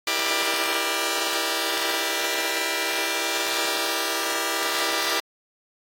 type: chord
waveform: 5% pulse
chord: E half-diminished seventh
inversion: none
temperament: just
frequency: 329.6 / 395.6 / 474.7 / 593.3 Hz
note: E4 / G4 / Bb4 / D5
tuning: 0 / +16 / +31 / +18 cents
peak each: -18 dBFS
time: 0.07-5.2 s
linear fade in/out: 2 ms
effects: AAC 48 kbps